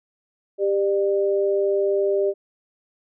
sine tone pair together, 395.5 / 599 Hz, G4 / D5, +15 / +34 cents, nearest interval perfect fifth, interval 719 cents, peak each -19 / -23 dBFS, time 0.58-2.34 s, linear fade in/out 50 ms, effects none

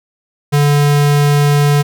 square tone, 145.1 Hz, D3, 21 cents flat, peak -9 dBFS, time 0.52-1.83 s, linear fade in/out 20 ms, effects none

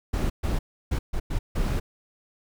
brown noise bursts at uneven times, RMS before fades -25 dBFS, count 6, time 0.13-0.3 / 0.43-0.59 / 0.91-0.99 / 1.13-1.2 / 1.3-1.39 / 1.55-1.8 s, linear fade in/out 10 ms, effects none

